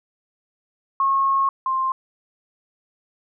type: tone pair in turn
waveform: sine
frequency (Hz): 1088 / 1053.4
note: C#6 / C6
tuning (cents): -33 / +11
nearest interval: minor second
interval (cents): 56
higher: first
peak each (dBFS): -16 / -19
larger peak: first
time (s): 1-1.49 / 1.66-1.92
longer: first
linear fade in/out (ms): 2
effects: none